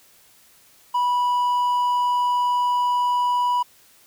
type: tone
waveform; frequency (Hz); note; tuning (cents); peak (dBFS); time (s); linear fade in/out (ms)
triangle; 981; B5; -12; -16; 0.94-3.63; 10
effects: white hiss -54 dBFS RMS until 4.06 s